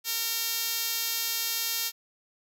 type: tone with band-pass filter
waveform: 5% pulse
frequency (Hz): 459.2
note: A#4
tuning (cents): -26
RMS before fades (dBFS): -30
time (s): 0.04-1.92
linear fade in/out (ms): 50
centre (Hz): 11000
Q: 0.83
effects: none